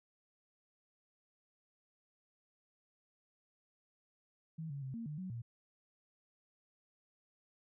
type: tone with pitch steps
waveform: sine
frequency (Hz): 160.7 / 140.6 / 132.3 / 230.1 / 150.2 / 186 / 117.3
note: E3 / C#3 / C3 / A#3 / D3 / F#3 / A#2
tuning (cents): -44 / +25 / +20 / -22 / +39 / +9 / +11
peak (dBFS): -40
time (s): 4.58-5.42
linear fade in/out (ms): 10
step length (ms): 120
effects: none